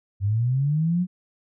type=linear sweep; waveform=sine; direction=up; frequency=95 to 185 Hz; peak=-19 dBFS; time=0.2-1.07 s; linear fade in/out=50 ms; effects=none